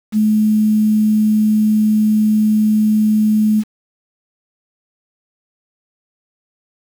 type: tone with quantisation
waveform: sine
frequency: 214.4 Hz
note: A3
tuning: 45 cents flat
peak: -10 dBFS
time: 0.12-3.64 s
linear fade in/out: 50 ms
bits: 6
effects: none